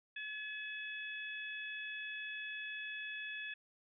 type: harmonic tone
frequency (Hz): 854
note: G#5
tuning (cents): +48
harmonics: 2 / 3 / 4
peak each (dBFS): -44 / -45 / -50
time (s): 0.16-3.54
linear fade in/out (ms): 5
effects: none